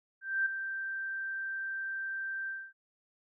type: tone with ADSR envelope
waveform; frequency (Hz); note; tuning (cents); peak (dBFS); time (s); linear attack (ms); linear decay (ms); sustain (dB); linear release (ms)
sine; 1568; G6; 0; -25; 0.21-2.73; 250; 6; -9; 250
effects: none